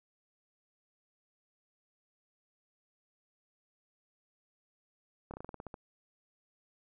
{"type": "slowing click train", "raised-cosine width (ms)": 1, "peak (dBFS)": -29, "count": 10, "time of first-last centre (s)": [5.31, 5.742], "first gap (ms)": 28, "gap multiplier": 1.13, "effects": []}